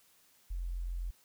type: tone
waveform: sine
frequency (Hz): 43.65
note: F1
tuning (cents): 0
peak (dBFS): -34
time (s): 0.5-1.11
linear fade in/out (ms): 10
effects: white hiss -66 dBFS RMS until 1.24 s